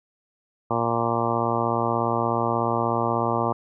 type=harmonic tone; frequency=116.6 Hz; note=A#2; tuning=1 cent sharp; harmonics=1 / 2 / 3 / 4 / 5 / 6 / 7 / 8 / 9 / 10; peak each=-30 / -30 / -30 / -30 / -30 / -30 / -30 / -30 / -30 / -30 dBFS; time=0.7-3.53 s; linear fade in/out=10 ms; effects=none